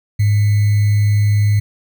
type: tone with sample-and-hold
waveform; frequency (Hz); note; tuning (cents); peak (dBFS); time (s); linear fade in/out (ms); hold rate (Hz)
sine; 103.83; G#2; 0; -10; 0.19-1.6; 10; 2100
effects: none